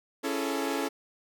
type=chord; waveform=sawtooth; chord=A major seventh; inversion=first; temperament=equal with one note detuned; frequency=277.2 / 336 / 415.3 / 440 Hz; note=C#4 / E4 / G#4 / A4; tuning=0 / +33 / 0 / 0 cents; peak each=-28 / -31 / -34 / -30 dBFS; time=0.23-0.89 s; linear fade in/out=20 ms; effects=none